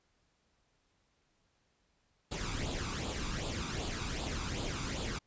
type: noise with flanger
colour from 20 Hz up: pink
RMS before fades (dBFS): -37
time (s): 2.31-5.19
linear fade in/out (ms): 10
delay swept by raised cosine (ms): 0.25 to 0.85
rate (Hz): 2.6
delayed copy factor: +0.6
effects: pink hiss -75 dBFS RMS until 5.26 s + resampled to 16000 Hz